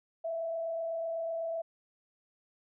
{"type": "tone with frequency modulation", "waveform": "sine", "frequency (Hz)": 661, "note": "E5", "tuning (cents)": 5, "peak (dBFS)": -32, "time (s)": [0.24, 1.62], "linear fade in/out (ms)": 10, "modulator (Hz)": 28, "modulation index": 0.39, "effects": []}